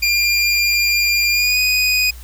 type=tone with pitch glide; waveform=25% pulse; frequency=2398 to 2488 Hz; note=D7 to D#7; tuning=+36 to -1 cents; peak=-10 dBFS; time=0.02-2.11 s; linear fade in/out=10 ms; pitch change=+63 cents; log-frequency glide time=1.31-1.59 s; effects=added 60 Hz sine -33 dBFS peak until 2.23 s + white hiss -44 dBFS RMS until 2.23 s